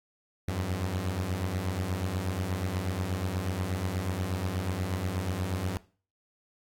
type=beating tone pair; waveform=sawtooth; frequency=86.7 / 95 Hz; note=F2 / F#2; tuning=-12 / +46 cents; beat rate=8.3 Hz; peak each=-30 / -27 dBFS; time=0.48-5.77 s; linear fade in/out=0 ms; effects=noise-tail reverb RT60 0.4 s tail -20 dB re dry + AAC 64 kbps